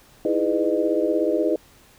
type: tone cluster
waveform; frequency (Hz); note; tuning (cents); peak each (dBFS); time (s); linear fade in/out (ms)
sine; 317.9 / 334.3 / 411.9 / 498.5 / 609; D#4 / E4 / G#4 / B4 / D#5; +37 / +24 / -14 / +16 / -37; -25; 0.25-1.56; 2
effects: pink hiss -53 dBFS RMS until 1.98 s